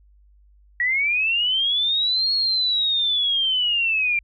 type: linear two-way sweep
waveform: sine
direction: up then down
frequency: 1900 to 4333 to 2356 Hz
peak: -18 dBFS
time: 0.8-4.19 s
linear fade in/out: 2 ms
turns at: 2.33 s
effects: added 50 Hz sine -51 dBFS peak until 4.23 s